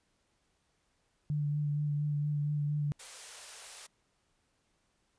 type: tone with vibrato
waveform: sine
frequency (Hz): 147.3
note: D3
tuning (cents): +6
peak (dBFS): -29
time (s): 1.3-2.92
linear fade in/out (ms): 0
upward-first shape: sine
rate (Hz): 4.3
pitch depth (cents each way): 19
type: high-pass noise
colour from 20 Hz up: white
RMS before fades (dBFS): -47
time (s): 2.99-3.87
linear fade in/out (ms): 10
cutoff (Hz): 420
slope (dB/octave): 48
effects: pink hiss -75 dBFS RMS until 5.18 s + resampled to 22050 Hz